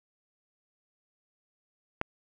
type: click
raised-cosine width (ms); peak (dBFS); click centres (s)
0.5; -13; 2.014
effects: none